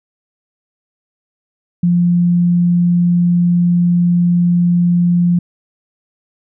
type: tone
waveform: sine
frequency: 174.61 Hz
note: F3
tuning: in tune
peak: -9 dBFS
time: 1.83-5.39 s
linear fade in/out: 5 ms
effects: none